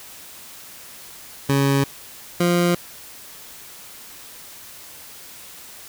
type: tone pair in turn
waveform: 20% pulse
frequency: 138.59 / 174.61 Hz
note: C#3 / F3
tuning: 0 / 0 cents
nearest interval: major third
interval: 400 cents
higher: second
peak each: -11 dBFS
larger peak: neither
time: 1.49-1.84 / 2.4-2.75 s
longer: neither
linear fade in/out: 5 ms
effects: white hiss -41 dBFS RMS until 5.88 s